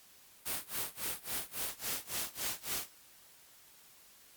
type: noise with tremolo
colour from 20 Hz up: white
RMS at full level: -35 dBFS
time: 0.45-2.9 s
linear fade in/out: 20 ms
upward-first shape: sine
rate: 3.6 Hz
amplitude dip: 95%
effects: white hiss -60 dBFS RMS until 4.36 s + Opus 48 kbps